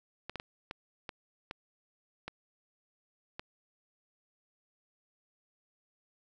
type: clicks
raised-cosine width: 0.3 ms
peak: -23 dBFS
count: 8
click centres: 0.296 / 0.357 / 0.399 / 0.711 / 1.092 / 1.511 / 2.28 / 3.395 s
effects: none